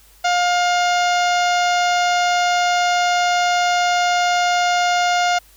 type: harmonic tone with a mistuned harmonic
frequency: 709 Hz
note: F5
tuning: 26 cents sharp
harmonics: 1 / 2 / 3 / 4 / 5 / 6 / 7 / 8 / 9 / 10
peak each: -16 / -22 / -26 / -28 / -30 / -32 / -33 / -34 / -35 / -36 dBFS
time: 0.24-5.39 s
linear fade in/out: 10 ms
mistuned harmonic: 10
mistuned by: -21 cents
effects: added 50 Hz sine -51 dBFS peak until 5.56 s + white hiss -51 dBFS RMS until 5.56 s